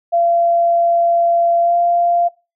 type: tone with pitch glide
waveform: sine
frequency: 684 to 692.7 Hz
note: F5 to F5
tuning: -36 to -14 cents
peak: -11 dBFS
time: 0.12-2.29 s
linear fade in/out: 20 ms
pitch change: +22 cents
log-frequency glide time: 1.61-1.75 s
effects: noise-tail reverb RT60 0.3 s tail -23 dB re dry